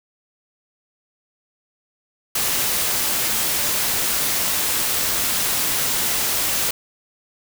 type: noise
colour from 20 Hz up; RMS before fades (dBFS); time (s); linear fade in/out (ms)
white; -21; 2.35-6.71; 5
effects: none